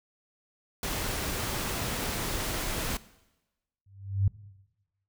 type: noise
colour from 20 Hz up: pink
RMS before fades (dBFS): -32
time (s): 0.83-2.97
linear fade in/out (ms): 2
type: tone with exponential growth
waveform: sine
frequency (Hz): 98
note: G2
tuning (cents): 0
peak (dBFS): -18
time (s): 3.86-4.28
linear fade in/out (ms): 5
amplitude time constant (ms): 90
effects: noise-tail reverb RT60 1.0 s tail -19 dB re dry